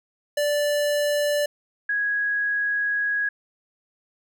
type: tone pair in turn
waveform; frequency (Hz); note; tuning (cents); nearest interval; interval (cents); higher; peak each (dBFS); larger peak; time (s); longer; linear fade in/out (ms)
square / sine; 585 / 1659.4; D5 / G#6; -7 / -2; octave + tritone; 1805; second; -21; neither; 0.37-1.46 / 1.89-3.29; second; 5
effects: none